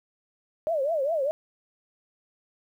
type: tone with vibrato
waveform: sine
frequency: 598 Hz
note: D5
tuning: 31 cents sharp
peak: -23 dBFS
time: 0.67-1.31 s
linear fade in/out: 0 ms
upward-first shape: triangle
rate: 4.9 Hz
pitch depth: 250 cents each way
effects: 10-bit